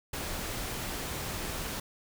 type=noise; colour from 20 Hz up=pink; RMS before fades=-36 dBFS; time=0.13-1.8 s; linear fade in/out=5 ms; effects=none